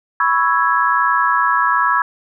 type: chord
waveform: sine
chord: C# minor seventh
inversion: third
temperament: equal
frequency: 987.8 / 1108.7 / 1318.5 / 1661.2 Hz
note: B5 / C#6 / E6 / G#6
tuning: 0 / 0 / 0 / 0 cents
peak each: -18 dBFS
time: 0.2-2.02 s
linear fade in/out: 2 ms
effects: none